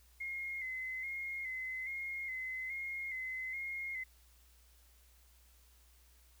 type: tone with vibrato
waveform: sine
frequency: 2093 Hz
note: C7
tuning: in tune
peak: -38 dBFS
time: 0.2-4.04 s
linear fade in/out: 10 ms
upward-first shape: square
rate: 1.2 Hz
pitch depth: 41 cents each way
effects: added 60 Hz sine -63 dBFS peak until 6.4 s + white hiss -68 dBFS RMS until 6.4 s